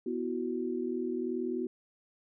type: chord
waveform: sine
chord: B suspended fourth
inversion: none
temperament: equal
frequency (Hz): 246.9 / 329.6 / 370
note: B3 / E4 / F#4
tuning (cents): 0 / 0 / 0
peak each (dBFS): -35 / -37 / -34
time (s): 0.06-1.67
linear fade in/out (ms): 5
effects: none